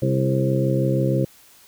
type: harmonic tone with a mistuned harmonic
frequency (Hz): 66.3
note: C2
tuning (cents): +23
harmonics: 2 / 3 / 4 / 5 / 6 / 7 / 8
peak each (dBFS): -20 / -26 / -32 / -25 / -29 / -36 / -25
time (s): 0.02-1.25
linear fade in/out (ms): 5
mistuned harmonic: 6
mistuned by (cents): +25
effects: white hiss -51 dBFS RMS until 1.67 s